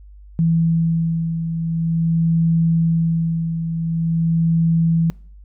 sine beating tone pair, 164.81 / 165.27 Hz, E3 / E3, 0 / +5 cents, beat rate 0.46 Hz, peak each -16 / -24 dBFS, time 0.39-5.1 s, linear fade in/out 0 ms, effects noise-tail reverb RT60 0.5 s tail -24 dB re dry + added 50 Hz sine -39 dBFS peak until 5.44 s

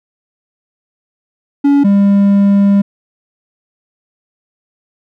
triangle tone pair in turn, 282.9 / 200 Hz, C#4 / G3, +35 / +35 cents, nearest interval tritone, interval 600 cents, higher first, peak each -4 dBFS, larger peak neither, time 1.64-1.84 / 1.84-2.82 s, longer second, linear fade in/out 10 ms, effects none

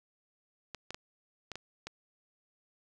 clicks, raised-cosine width 0.2 ms, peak -23 dBFS, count 6, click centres 0.747 / 0.906 / 0.945 / 1.517 / 1.556 / 1.87 s, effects none

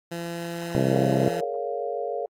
15% pulse tone, 170 Hz, F3, 46 cents flat, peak -24 dBFS, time 0.11-1.41 s, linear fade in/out 10 ms
harmonic tone, 66.3 Hz, C2, 23 cents sharp, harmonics 2 / 3 / 4 / 5 / 6 / 7 / 8 / 9 / 10, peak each -25 / -27 / -28 / -29 / -30 / -30 / -31 / -32 / -32 dBFS, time 0.75-1.28 s, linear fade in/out 0 ms
sine chord, Bb minor seventh, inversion third, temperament just, 419.5 / 466.2 / 559.4 / 699.2 Hz, Ab4 / Bb4 / Db5 / F5, +17 / 0 / +16 / +2 cents, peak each -33 / -31 / -32 / -32 dBFS, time 0.92-2.26 s, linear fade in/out 2 ms
effects AAC 48 kbps

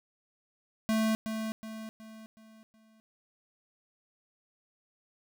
square tone with echo, 220 Hz, A3, in tune, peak -26 dBFS, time 0.89-1.15 s, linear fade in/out 0 ms, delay 370 ms, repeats 5, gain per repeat -7 dB, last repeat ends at 3 s, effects none

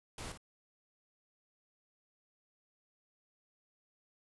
pink noise with echo, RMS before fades -44 dBFS, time 0.18-0.32 s, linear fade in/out 2 ms, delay 55 ms, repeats 1, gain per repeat -8 dB, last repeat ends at 0.375 s, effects resampled to 24000 Hz

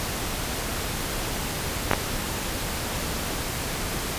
clicks, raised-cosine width 0.5 ms, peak -3 dBFS, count 2, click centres 1.913 / 1.934 s, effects pink hiss -29 dBFS RMS until 4.18 s + resampled to 32000 Hz

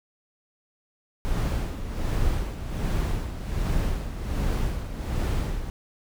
brown noise with tremolo, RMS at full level -24 dBFS, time 1.25-5.7 s, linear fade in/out 0 ms, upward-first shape sine, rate 1.3 Hz, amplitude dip 65%, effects none

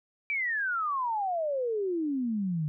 sine exponential sweep, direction down, 2349 to 146.83 Hz, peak -27 dBFS, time 0.3-2.68 s, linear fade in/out 0 ms, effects none

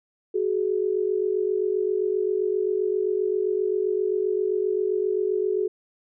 sine tone pair together, 374.5 / 422.1 Hz, F#4 / G#4, +21 / +28 cents, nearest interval major second, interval 207 cents, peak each -24 dBFS, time 0.34-5.68 s, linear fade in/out 10 ms, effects none

